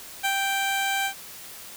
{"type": "tone with ADSR envelope", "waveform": "15% pulse", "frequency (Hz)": 784, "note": "G5", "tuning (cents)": 0, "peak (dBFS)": -15, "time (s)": [0.23, 1.14], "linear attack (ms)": 21, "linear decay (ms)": 70, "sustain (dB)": -2, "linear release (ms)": 85, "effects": ["white hiss -42 dBFS RMS until 1.76 s"]}